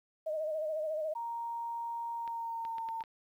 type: tone with vibrato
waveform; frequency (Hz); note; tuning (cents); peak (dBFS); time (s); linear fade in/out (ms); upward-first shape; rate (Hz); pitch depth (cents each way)
sine; 622.3; D#5; 0; -32; 0.26-1.14; 10; sine; 14; 54
type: tone with pitch glide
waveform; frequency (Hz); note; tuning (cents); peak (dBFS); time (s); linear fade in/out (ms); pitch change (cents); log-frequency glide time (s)
sine; 932.3 to 906.3; A#5 to A#5; 0 to -49; -35; 1.15-3.03; 10; -49; 2.14-2.89
type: clicks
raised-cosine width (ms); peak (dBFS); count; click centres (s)
0.3; -33; 6; 2.277 / 2.651 / 2.783 / 2.888 / 3.007 / 3.038
effects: 11-bit